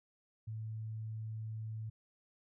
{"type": "tone", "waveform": "sine", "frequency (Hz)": 110, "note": "A2", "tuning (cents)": 0, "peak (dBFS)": -39, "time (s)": [0.47, 1.9], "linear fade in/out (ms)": 10, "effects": []}